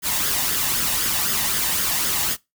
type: noise with flanger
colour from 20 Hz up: white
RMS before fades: -22 dBFS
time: 0.02-2.37 s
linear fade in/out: 50 ms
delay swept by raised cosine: 0.59 to 1.11 ms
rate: 3.9 Hz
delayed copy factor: +0.5
effects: noise-tail reverb RT60 0.2 s tail -22 dB re dry